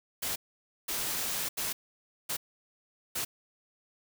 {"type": "noise bursts at uneven times", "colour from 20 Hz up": "white", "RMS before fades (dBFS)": -33, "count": 5, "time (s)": [[0.22, 0.36], [0.88, 1.49], [1.57, 1.73], [2.29, 2.37], [3.15, 3.25]], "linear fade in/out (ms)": 10, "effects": []}